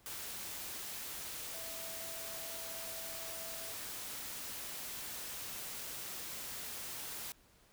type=tone in noise; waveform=sine; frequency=659.3 Hz; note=E5; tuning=in tune; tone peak=-51 dBFS; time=1.54-3.72 s; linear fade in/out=0 ms; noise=white; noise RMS=-44 dBFS; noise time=0.06-7.32 s; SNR=-10 dB; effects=pink hiss -66 dBFS RMS until 7.72 s